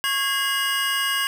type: tone cluster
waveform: square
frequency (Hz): 1097 / 1636 / 2074 / 2868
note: C#6 / G#6 / C7 / F7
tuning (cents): -18 / -26 / -16 / +45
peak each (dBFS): -29 / -26 / -33 / -25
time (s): 0.04-1.27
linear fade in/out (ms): 0
effects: none